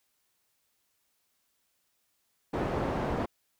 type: low-pass noise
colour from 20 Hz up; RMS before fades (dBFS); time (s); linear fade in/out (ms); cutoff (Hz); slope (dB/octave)
white; -31; 2.53-3.26; 10; 660; 12
effects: white hiss -75 dBFS RMS until 3.59 s